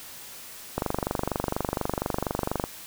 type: click train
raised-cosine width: 1 ms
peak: -11 dBFS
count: 46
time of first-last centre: 0.78-2.64 s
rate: 24.2 Hz
effects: white hiss -43 dBFS RMS until 2.86 s